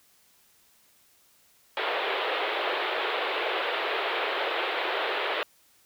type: band-pass noise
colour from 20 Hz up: pink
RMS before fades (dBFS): -29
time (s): 1.77-5.43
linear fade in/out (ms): 0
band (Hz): 380 to 3700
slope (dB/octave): 48
effects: white hiss -62 dBFS RMS until 5.85 s